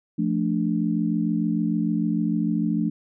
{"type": "chord", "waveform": "sine", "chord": "D minor", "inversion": "first", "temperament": "equal with one note detuned", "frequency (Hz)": [173.31, 220, 293.7], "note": ["F3", "A3", "D4"], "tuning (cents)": [-13, 0, 0], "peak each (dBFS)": [-25, -24, -26], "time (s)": [0.18, 2.9], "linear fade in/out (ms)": 10, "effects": []}